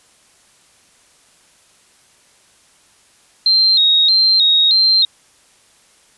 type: tone with vibrato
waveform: sine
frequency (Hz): 3951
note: B7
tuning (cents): 0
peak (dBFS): -9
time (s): 3.46-5.05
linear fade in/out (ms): 2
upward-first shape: square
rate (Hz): 1.6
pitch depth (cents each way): 84
effects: white hiss -52 dBFS RMS until 6.17 s + resampled to 24000 Hz